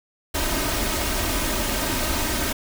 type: noise with comb filter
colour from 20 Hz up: pink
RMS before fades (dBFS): -24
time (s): 0.34-2.53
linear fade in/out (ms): 10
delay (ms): 3.2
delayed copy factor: +0.55
effects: none